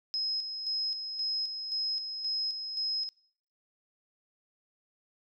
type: tone with tremolo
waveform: sine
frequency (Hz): 5120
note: D#8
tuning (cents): +49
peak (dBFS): -29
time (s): 0.14-3.09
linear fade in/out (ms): 0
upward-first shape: square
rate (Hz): 1.9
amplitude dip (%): 50
effects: noise-tail reverb RT60 0.6 s tail -23 dB re dry